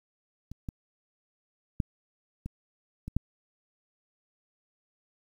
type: clicks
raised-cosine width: 5 ms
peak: -28 / -22 / -14 / -23 / -24 / -13 dBFS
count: 6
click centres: 0.516 / 0.688 / 1.802 / 2.46 / 3.08 / 3.166 s
effects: 9-bit